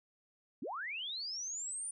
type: linear sweep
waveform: sine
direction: up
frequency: 185 to 9397 Hz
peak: -38 dBFS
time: 0.62-1.91 s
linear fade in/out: 5 ms
effects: none